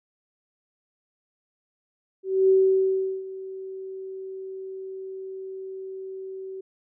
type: tone with ADSR envelope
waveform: sine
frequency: 381.4 Hz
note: G4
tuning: 47 cents flat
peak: -14 dBFS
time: 2.23-6.61 s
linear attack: 260 ms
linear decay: 740 ms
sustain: -19 dB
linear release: 7 ms
effects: none